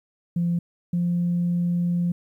sine tone pair in turn, 172 / 174.2 Hz, F3 / F3, -26 / -4 cents, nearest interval unison, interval 22 cents, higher second, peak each -19 / -19 dBFS, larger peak neither, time 0.36-0.59 / 0.93-2.12 s, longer second, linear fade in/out 5 ms, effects tanh soft clip ceiling -16 dBFS + 10-bit

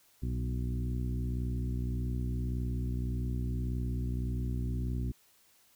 harmonic tone with a mistuned harmonic, 61.74 Hz, B1, in tune, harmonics 1 / 2 / 3 / 4 / 5 / 6, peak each -33 / -35 / -43 / -41 / -48 / -50 dBFS, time 0.22-5.12 s, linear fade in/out 10 ms, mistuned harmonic 2, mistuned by -36 cents, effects white hiss -65 dBFS RMS until 5.75 s

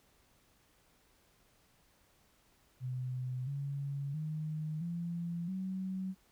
sine tone with pitch steps, 127.2 / 140.32 / 154.8 / 170.78 / 188.4 Hz, C3 / C#3 / D#3 / F3 / F#3, -48 / +21 / -9 / -38 / +32 cents, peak -35 dBFS, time 2.8-6.15 s, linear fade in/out 50 ms, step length 670 ms, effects pink hiss -69 dBFS RMS until 6.31 s

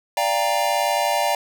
square chord, G minor seventh, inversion second, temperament equal with one note detuned, 587.3 / 698.5 / 797.2 / 932.3 Hz, D5 / F5 / G5 / Bb5, 0 / 0 / +29 / 0 cents, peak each -25 dBFS, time 0.17-1.35 s, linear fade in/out 2 ms, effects none

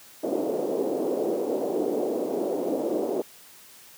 pink band-pass noise, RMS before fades -27 dBFS, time 0.23-3.22 s, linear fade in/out 5 ms, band 320 to 540 Hz, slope 24 dB/octave, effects white hiss -50 dBFS RMS until 3.97 s + high-pass 80 Hz 12 dB/octave

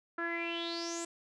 sawtooth tone with low-pass filter sweep, 337.5 Hz, E4, 41 cents sharp, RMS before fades -37 dBFS, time 0.18-1.05 s, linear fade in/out 5 ms, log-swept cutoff 1500 to 7900 Hz, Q 9.5, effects none

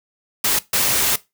white noise bursts at uneven times, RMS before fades -18 dBFS, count 2, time 0.44-0.59 / 0.73-1.16 s, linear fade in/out 5 ms, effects noise-tail reverb RT60 0.2 s tail -18 dB re dry

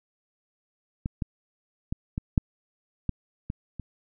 clicks, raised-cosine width 5 ms, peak -16 / -15 / -16 / -16 / -7 / -13 / -18 / -23 dBFS, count 8, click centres 1.059 / 1.222 / 1.925 / 2.179 / 2.378 / 3.093 / 3.501 / 3.797 s, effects none

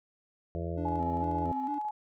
harmonic tone, 84.1 Hz, E2, 35 cents sharp, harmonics 1 / 2 / 4 / 5 / 6 / 7 / 8, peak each -35 / -38 / -41 / -42 / -43 / -43 / -44 dBFS, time 0.55-1.52 s, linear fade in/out 0 ms
triangle tone with vibrato, 277.2 Hz, C#4, in tune, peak -33 dBFS, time 0.77-1.79 s, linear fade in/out 10 ms, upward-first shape square, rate 2.2 Hz, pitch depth 94 cents each way
sine tone with tremolo, 847 Hz, G#5, 34 cents sharp, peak -30 dBFS, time 0.85-1.91 s, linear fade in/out 5 ms, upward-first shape square, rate 14 Hz, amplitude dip 30%
effects none

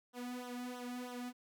sawtooth tone with flanger, 246.9 Hz, B3, in tune, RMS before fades -44 dBFS, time 0.13-1.33 s, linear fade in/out 50 ms, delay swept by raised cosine 0.42 to 2.22 ms, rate 3.1 Hz, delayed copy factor -0.8, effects none

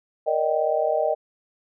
sine chord, Eb major seventh, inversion second, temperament just, 466.7 / 583.4 / 622.3 / 777.8 Hz, Bb4 / D5 / Eb5 / G5, +2 / -12 / 0 / -14 cents, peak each -27 / -27 / -22 / -27 dBFS, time 0.26-1.15 s, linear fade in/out 20 ms, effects none

